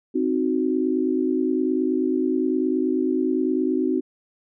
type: chord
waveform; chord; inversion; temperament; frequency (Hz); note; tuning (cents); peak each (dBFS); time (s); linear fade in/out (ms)
sine; C diminished; none; equal; 261.6 / 311.1 / 370; C4 / Eb4 / Gb4; 0 / 0 / 0; -23 / -24 / -24; 0.14-4.01; 20
effects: none